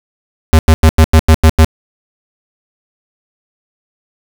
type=tone bursts; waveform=square; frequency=79.7 Hz; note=D#2; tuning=42 cents sharp; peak=-3 dBFS; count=8; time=0.53-1.646 s; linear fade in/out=0 ms; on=59 ms; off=92 ms; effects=none